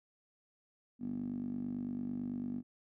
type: tone with band-pass filter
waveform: 10% pulse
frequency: 49 Hz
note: G1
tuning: in tune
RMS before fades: -39 dBFS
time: 0.99-2.63 s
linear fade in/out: 50 ms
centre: 240 Hz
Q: 7
effects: none